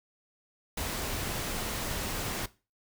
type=noise; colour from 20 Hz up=pink; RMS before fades=-34 dBFS; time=0.77-2.46 s; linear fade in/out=5 ms; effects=noise-tail reverb RT60 0.3 s tail -18 dB re dry